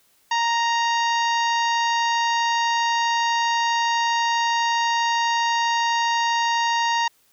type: harmonic tone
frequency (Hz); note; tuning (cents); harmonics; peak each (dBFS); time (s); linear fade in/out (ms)
932.3; A#5; 0; 1 / 2 / 3 / 4 / 5 / 6 / 7; -20 / -26 / -30 / -32 / -34 / -36 / -37; 0.31-7.08; 5
effects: white hiss -61 dBFS RMS until 7.32 s